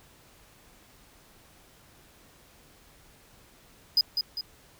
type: tone with echo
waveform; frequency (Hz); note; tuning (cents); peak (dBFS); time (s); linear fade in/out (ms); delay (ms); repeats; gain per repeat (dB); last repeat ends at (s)
triangle; 4978; D#8; 0; -17; 3.97-4.01; 2; 200; 2; -6; 4.41
effects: pink hiss -57 dBFS RMS until 4.79 s